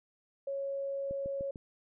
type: tone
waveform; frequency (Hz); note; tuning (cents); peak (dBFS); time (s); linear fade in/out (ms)
sine; 552; C#5; -7; -33; 0.47-1.51; 5
type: click train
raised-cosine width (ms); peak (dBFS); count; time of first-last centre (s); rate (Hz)
3; -31; 4; 1.11-1.558; 6.69
effects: none